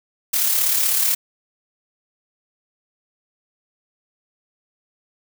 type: noise with amplitude modulation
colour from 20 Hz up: blue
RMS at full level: -17 dBFS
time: 0.33-1.15 s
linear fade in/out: 10 ms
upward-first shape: sine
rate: 36.1 Hz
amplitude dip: 40%
effects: none